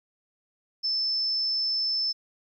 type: tone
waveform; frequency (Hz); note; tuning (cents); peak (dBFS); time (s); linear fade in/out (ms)
sine; 5274; E8; 0; -24; 0.83-2.13; 20
effects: 11-bit